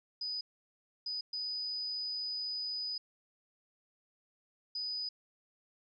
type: tone bursts at uneven times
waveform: sine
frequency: 4978 Hz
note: D#8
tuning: in tune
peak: -35 dBFS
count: 4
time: 0.21-0.41 / 1.06-1.21 / 1.33-2.98 / 4.75-5.09 s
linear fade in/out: 5 ms
effects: none

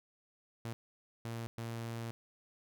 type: tone bursts at uneven times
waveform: sawtooth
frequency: 115.5 Hz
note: A#2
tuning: 16 cents flat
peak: -35 dBFS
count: 3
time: 0.65-0.73 / 1.25-1.47 / 1.58-2.11 s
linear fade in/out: 0 ms
effects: none

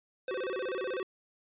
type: tone with vibrato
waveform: square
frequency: 440 Hz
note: A4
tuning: in tune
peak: -33 dBFS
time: 0.28-1.03 s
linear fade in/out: 2 ms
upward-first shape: square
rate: 16 Hz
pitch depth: 270 cents each way
effects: resampled to 8000 Hz

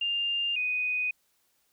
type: tone pair in turn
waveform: sine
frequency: 2801 / 2491 Hz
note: F7 / D#7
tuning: +4 / +1 cents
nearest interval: major second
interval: 203 cents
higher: first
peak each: -26 / -26 dBFS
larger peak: neither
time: 0.01-0.56 / 0.56-1.11 s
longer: neither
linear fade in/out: 5 ms
effects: white hiss -71 dBFS RMS until 1.72 s

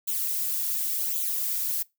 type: noise with flanger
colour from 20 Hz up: violet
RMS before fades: -28 dBFS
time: 0.07-1.83 s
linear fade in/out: 10 ms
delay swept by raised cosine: 0.28 to 3.28 ms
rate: 0.9 Hz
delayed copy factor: +0.7
effects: noise-tail reverb RT60 0.2 s tail -22 dB re dry

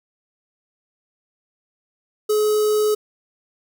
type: tone with notch filter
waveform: square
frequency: 424.9 Hz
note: G#4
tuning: 40 cents sharp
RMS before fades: -18 dBFS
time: 2.29-2.95 s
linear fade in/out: 10 ms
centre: 2200 Hz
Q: 0.51
effects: none

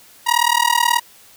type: tone with amplitude modulation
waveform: sawtooth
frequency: 953 Hz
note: A#5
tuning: 38 cents sharp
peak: -6 dBFS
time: 0.26-1 s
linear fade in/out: 20 ms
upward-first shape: sine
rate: 38.7 Hz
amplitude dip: 95%
effects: white hiss -47 dBFS RMS until 1.36 s

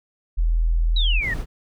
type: tone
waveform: sine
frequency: 41.2 Hz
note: E1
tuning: in tune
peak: -16 dBFS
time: 0.37-1.21 s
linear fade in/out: 20 ms
type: exponential sweep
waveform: sine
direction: down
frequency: 3987 to 1789 Hz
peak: -22 dBFS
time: 0.96-1.34 s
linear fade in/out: 5 ms
type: noise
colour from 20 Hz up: brown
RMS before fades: -28 dBFS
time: 1.2-1.46 s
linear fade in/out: 50 ms
effects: none

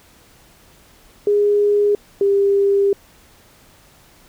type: tone pair in turn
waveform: sine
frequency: 411.5 / 398.4 Hz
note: G#4 / G4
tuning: -16 / +28 cents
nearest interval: minor second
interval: 56 cents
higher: first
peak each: -12 dBFS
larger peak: neither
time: 1.27-1.95 / 2.21-2.93 s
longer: second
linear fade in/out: 2 ms
effects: pink hiss -50 dBFS RMS until 4.28 s

